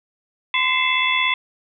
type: tone cluster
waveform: sine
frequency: 1026 / 2049 / 2126 / 2640 / 3431 Hz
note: C6 / C7 / C7 / E7 / A7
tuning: -34 / -37 / +27 / +2 / -44 cents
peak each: -23 dBFS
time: 0.54-1.34 s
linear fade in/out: 2 ms
effects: none